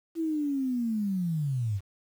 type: linear sweep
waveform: sine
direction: down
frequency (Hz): 334.3 to 92.5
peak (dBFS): -26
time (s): 0.15-1.81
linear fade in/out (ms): 50
effects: 9-bit